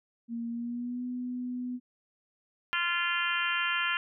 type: tone with pitch glide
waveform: sine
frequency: 233.1 to 248.4 Hz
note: A#3 to B3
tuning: 0 to +10 cents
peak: -32 dBFS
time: 0.28-1.8 s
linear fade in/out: 50 ms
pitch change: +110 cents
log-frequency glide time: 0.49-1.04 s
type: harmonic tone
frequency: 346.3 Hz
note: F4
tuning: 15 cents flat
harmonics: 3 / 4 / 5 / 6 / 7 / 8 / 9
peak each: -37 / -32 / -33 / -38 / -37 / -34 / -36 dBFS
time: 2.73-3.97 s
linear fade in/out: 0 ms
effects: none